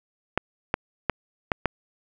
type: clicks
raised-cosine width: 0.5 ms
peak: -6 dBFS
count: 5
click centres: 0.376 / 0.741 / 1.097 / 1.518 / 1.657 s
effects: none